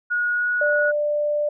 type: tone with pitch glide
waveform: sine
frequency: 1448 to 1459.8 Hz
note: F#6 to F#6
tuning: -38 to -24 cents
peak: -19 dBFS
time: 0.1-0.92 s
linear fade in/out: 20 ms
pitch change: +14 cents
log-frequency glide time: 0.31-0.51 s
type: tone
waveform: sine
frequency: 592 Hz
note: D5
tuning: 14 cents sharp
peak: -19 dBFS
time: 0.61-1.49 s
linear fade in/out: 5 ms
effects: none